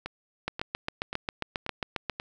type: two click trains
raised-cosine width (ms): 0.3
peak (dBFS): -13 / -18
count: 13 / 5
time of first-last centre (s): 0.48-2.097 / 0.06-2.199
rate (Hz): 7.42 / 1.87
effects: none